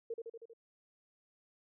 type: tone with echo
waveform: sine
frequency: 459 Hz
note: A#4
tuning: 27 cents flat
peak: -36 dBFS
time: 0.1-0.14 s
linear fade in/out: 5 ms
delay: 79 ms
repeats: 5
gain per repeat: -3 dB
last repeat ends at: 0.535 s
effects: none